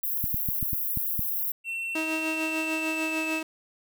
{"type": "high-pass noise", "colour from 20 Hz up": "white", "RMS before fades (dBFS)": -29, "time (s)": [0.03, 1.52], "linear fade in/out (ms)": 5, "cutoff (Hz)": 12000, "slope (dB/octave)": 48}
{"type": "clicks", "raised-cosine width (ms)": 5, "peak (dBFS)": -19, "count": 7, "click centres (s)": [0.241, 0.344, 0.488, 0.628, 0.732, 0.973, 1.193]}
{"type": "tone with pitch glide", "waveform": "triangle", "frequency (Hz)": [2705, 2628], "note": ["E7", "E7"], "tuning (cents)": [44, -6], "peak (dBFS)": -28, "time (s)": [1.64, 3.43], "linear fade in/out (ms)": 50, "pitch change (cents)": -50, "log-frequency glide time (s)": [2.22, 3.24]}
{"type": "tone with tremolo", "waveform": "sawtooth", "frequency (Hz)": 317.5, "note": "D#4", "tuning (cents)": 35, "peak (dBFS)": -23, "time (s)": [1.95, 3.43], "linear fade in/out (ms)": 5, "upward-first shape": "triangle", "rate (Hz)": 6.7, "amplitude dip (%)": 50}
{"effects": []}